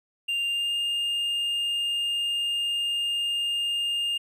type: tone with pitch glide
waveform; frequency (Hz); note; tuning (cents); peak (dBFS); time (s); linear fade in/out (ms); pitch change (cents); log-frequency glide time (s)
triangle; 2794 to 2818; F7 to F7; 0 to +15; -23; 0.28-4.18; 10; +15; 0.47-0.74
effects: none